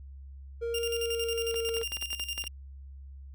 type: tone with pitch glide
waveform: triangle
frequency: 466.2 to 457.9 Hz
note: A#4 to A#4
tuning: 0 to -31 cents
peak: -28 dBFS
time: 0.61-1.84 s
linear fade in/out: 20 ms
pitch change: -31 cents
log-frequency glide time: 0.82-1.65 s
type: tone with tremolo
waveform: sawtooth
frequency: 2798 Hz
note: F7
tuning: 3 cents sharp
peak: -28 dBFS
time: 0.74-2.48 s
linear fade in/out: 5 ms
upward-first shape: square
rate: 11 Hz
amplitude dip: 70%
type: clicks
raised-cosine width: 0.3 ms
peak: -25 dBFS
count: 11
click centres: 1.543 / 1.69 / 1.768 / 1.815 / 1.92 / 1.97 / 2.025 / 2.13 / 2.198 / 2.379 / 2.44 s
effects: added 68 Hz sine -43 dBFS peak until 3.34 s